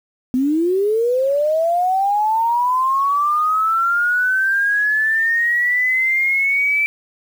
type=linear sweep; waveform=sine; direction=up; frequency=246.4 to 2329 Hz; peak=-14 dBFS; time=0.34-6.86 s; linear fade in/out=0 ms; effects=7-bit